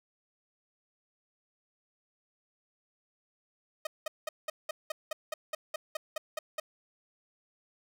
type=tone bursts; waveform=sawtooth; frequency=622.3 Hz; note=D#5; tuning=in tune; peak=-28 dBFS; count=14; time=3.85-6.6 s; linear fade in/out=5 ms; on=20 ms; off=190 ms; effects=none